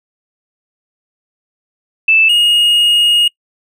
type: tone pair in turn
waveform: sine / triangle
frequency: 2637 / 2866 Hz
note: E7 / F7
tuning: 0 / +44 cents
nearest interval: minor second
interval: 144 cents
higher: second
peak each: -6 dBFS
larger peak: neither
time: 2.08-2.29 / 2.29-3.28 s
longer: second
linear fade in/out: 5 ms
effects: noise-tail reverb RT60 0.1 s tail -25 dB re dry